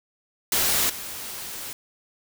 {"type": "noise with level steps", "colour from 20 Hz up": "white", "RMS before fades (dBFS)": [-22, -35], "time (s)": [0.52, 1.73], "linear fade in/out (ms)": 2, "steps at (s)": 0.89, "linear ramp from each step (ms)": 10, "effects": []}